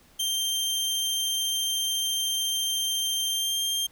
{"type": "tone with pitch glide", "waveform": "sawtooth", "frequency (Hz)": [3157, 3186], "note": ["G7", "G7"], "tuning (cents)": [12, 27], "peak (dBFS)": -22, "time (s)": [0.19, 3.87], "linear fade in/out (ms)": 10, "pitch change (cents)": 15, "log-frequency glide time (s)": [3.28, 3.6], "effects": ["pink hiss -58 dBFS RMS until 3.91 s"]}